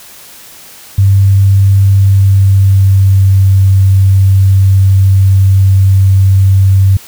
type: tone with pitch glide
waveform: sine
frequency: 98 to 96.43 Hz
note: G2 to G2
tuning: 0 to -28 cents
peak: -3 dBFS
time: 0.98-6.97 s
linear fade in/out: 5 ms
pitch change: -28 cents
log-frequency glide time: 1.93-3.43 s
effects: white hiss -34 dBFS RMS until 7.07 s